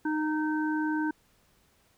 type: harmonic tone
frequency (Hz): 308.2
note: D#4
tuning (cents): -16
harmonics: 1 / 3 / 5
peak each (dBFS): -27 / -35 / -35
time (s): 0.05-1.11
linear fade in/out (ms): 5
effects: pink hiss -66 dBFS RMS until 1.97 s